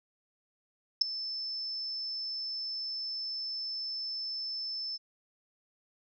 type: tone with ADSR envelope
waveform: sine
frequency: 5274 Hz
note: E8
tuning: in tune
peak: -16 dBFS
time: 1.01-4.98 s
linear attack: 8 ms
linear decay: 5 ms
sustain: -18 dB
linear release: 27 ms
effects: none